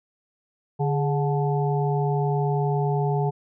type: harmonic tone with a mistuned harmonic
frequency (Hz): 145.4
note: D3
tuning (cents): -17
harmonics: 1 / 3 / 5 / 6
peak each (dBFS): -22 / -27 / -30 / -31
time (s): 0.79-3.31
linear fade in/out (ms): 20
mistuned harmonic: 3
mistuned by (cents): -83
effects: none